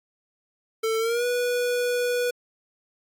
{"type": "tone with pitch glide", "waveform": "square", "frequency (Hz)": [445.9, 489.1], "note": ["A4", "B4"], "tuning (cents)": [23, -17], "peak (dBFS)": -23, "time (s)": [0.83, 2.31], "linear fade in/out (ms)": 10, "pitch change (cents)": 160, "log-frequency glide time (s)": [0.99, 1.25], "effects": ["AAC 64 kbps"]}